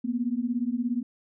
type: beating tone pair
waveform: sine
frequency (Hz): 233.1 / 250.1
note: A#3 / B3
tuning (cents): 0 / +22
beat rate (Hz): 17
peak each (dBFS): -28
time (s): 0.04-1.03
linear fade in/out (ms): 10
effects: none